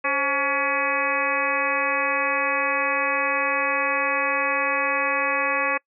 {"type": "harmonic tone with a mistuned harmonic", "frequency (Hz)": 281.8, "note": "C#4", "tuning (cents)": 29, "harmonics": [1, 2, 3, 4, 5, 6, 7, 8, 9], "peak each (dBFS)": [-36, -28, -32, -26, -35, -28, -29, -31, -27], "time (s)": [0.04, 5.78], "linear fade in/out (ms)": 10, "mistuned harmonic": 2, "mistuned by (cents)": -87, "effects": ["noise-tail reverb RT60 0.1 s tail -26 dB re dry"]}